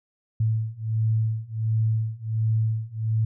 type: beating tone pair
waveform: sine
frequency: 110 / 111.4 Hz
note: A2 / A2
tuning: 0 / +22 cents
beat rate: 1.4 Hz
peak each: -25 / -24 dBFS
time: 0.4-3.25 s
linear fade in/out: 5 ms
effects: none